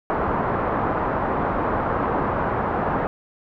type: low-pass noise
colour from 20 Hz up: white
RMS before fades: -23 dBFS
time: 0.1-3.07 s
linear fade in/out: 0 ms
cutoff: 1200 Hz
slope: 24 dB/octave
effects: none